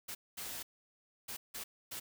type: noise bursts at uneven times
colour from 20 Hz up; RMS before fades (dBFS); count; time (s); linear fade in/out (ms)
white; -43; 5; 0.08-0.15 / 0.37-0.63 / 1.28-1.37 / 1.54-1.64 / 1.91-2; 10
effects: none